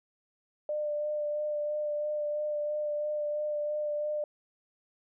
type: tone with vibrato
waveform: sine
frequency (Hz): 597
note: D5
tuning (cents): +28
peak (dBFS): -29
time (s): 0.69-4.24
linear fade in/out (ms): 2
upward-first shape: sine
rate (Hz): 3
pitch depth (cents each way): 16
effects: none